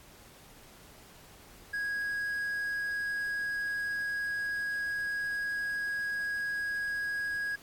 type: tone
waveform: triangle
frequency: 1652 Hz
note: G#6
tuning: 10 cents flat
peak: -29 dBFS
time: 1.73-7.56 s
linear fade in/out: 10 ms
effects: pink hiss -55 dBFS RMS until 7.62 s + AAC 64 kbps